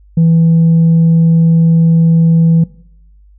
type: tone with tanh clipping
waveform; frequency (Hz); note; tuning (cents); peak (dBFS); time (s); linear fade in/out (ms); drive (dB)
sine; 164.81; E3; 0; -6; 0.17-2.64; 5; 1
effects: noise-tail reverb RT60 0.7 s tail -20 dB re dry + added 50 Hz sine -40 dBFS peak until 3.38 s